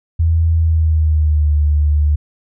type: tone with pitch glide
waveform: sine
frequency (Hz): 82 to 74.33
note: E2 to D2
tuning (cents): -9 to +21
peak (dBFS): -10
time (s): 0.19-2.16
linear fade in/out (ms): 10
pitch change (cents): -170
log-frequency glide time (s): 0.56-1.55
effects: none